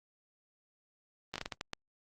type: slowing click train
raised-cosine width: 0.2 ms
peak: -19 dBFS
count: 8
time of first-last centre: 1.34-1.733 s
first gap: 17 ms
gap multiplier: 1.39
effects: Opus 32 kbps